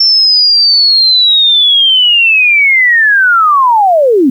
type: linear sweep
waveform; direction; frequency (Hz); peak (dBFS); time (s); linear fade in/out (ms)
sine; down; 5410 to 240.4; -4; 0-4.3; 5
effects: 7-bit